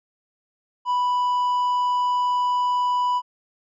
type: tone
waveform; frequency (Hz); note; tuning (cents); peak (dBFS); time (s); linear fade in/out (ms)
triangle; 987.8; B5; 0; -17; 0.85-3.22; 50
effects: resampled to 16000 Hz